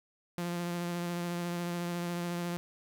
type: tone with vibrato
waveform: sawtooth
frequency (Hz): 173.7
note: F3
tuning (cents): -9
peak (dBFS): -29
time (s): 0.38-2.57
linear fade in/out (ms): 0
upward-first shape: triangle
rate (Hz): 14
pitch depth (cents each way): 20
effects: 10-bit